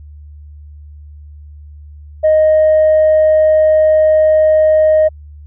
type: tone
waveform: sine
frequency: 622.3 Hz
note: D#5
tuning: in tune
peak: -5 dBFS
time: 2.23-5.09 s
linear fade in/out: 20 ms
effects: tanh soft clip ceiling -4 dBFS + added 74 Hz sine -32 dBFS peak until 5.46 s